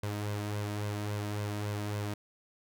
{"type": "tone with flanger", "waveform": "sawtooth", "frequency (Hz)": 103.83, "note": "G#2", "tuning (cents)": 0, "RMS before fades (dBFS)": -35, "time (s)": [0.03, 2.14], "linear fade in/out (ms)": 5, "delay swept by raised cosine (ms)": [1.9, 3.2], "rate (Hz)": 3.6, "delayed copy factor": 0.55, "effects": []}